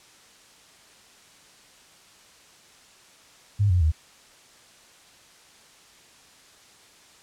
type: tone with pitch steps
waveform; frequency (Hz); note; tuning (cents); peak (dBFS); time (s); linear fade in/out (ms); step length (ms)
sine; 102 / 89.31 / 78.2; G#2 / F2 / D#2; -31 / +39 / +9; -17; 3.59-3.92; 20; 110
effects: white hiss -53 dBFS RMS until 7.22 s + low-pass 8000 Hz 12 dB/octave